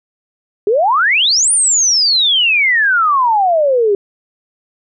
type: exponential two-way sweep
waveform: sine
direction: up then down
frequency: 390 to 9510 to 390 Hz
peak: -9 dBFS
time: 0.67-3.95 s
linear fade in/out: 2 ms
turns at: 1.52 s
effects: none